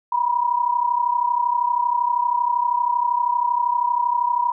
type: tone pair together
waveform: sine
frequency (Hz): 960 / 992.7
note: B5 / B5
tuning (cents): -49 / +9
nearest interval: minor second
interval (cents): 58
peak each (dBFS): -19 / -22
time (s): 0.12-4.52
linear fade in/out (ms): 5
effects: none